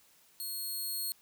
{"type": "tone with level ramp", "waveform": "5% pulse", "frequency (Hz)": 4300, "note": "C8", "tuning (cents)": 47, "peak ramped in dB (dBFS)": [-30, -26], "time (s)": [0.4, 1.12], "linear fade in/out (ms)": 0, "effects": ["white hiss -64 dBFS RMS until 1.21 s", "high-pass 60 Hz 12 dB/octave"]}